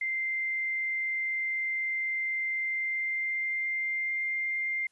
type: tone with pitch glide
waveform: sine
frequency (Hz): 2088 to 2103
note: C7 to C7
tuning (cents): -4 to +8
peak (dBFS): -28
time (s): 0.01-4.87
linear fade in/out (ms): 5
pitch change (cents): +12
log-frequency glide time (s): 2.56-4.22
effects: white hiss -72 dBFS RMS until 4.91 s + resampled to 24000 Hz